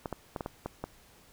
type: clicks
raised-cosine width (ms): 1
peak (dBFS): -20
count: 7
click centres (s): 0.058 / 0.127 / 0.362 / 0.408 / 0.461 / 0.66 / 0.84
effects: pink hiss -59 dBFS RMS until 1.32 s